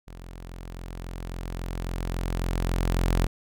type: tone with level ramp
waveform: sawtooth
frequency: 43.65 Hz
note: F1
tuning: in tune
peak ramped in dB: -37 to -16 dBFS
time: 0.07-3.27 s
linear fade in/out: 10 ms
effects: none